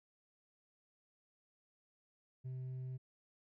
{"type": "tone with hard clipping", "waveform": "triangle", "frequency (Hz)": 128.9, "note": "C3", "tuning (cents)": -26, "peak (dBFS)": -40, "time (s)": [2.44, 2.98], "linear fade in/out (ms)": 20, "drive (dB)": 1, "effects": []}